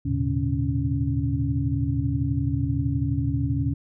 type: tone cluster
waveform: sine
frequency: 78.8 / 110.1 / 122.5 / 141 / 278.7 Hz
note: D#2 / A2 / B2 / C#3 / C#4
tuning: +23 / +2 / -14 / +30 / +9 cents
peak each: -28 dBFS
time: 0.05-3.74 s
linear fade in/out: 10 ms
effects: none